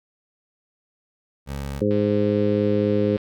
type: tone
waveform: 20% pulse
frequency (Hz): 69.5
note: C#2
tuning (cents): +5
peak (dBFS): -23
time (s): 1.46-1.83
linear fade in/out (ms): 50
type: harmonic tone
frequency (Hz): 103.83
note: G#2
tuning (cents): 0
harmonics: 1 / 2 / 3 / 4 / 5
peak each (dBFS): -26 / -23 / -25 / -23 / -24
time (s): 1.81-3.17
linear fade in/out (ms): 5
type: click train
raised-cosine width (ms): 0.3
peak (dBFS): -25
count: 190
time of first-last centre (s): 1.91-3.178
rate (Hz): 149
effects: none